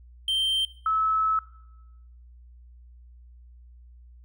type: tone pair in turn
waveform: triangle / sine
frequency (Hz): 3136 / 1299.6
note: G7 / E6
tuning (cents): 0 / -25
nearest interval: octave + minor third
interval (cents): 1525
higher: first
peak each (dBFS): -21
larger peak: neither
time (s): 0.28-0.65 / 0.86-1.39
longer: second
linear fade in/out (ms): 2
effects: noise-tail reverb RT60 1.0 s tail -19 dB re dry + added 60 Hz sine -47 dBFS peak until 4.24 s